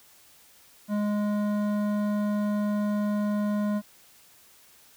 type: tone with hard clipping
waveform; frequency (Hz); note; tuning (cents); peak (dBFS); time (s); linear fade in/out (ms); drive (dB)
triangle; 207.6; G#3; 0; -26; 0.88-3.82; 50; 16
effects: white hiss -56 dBFS RMS until 4.96 s